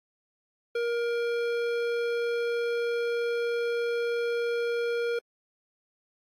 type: tone with hard clipping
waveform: sine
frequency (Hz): 471.6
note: A#4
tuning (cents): +20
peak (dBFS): -28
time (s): 0.75-5.19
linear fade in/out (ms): 5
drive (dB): 14
effects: AAC 64 kbps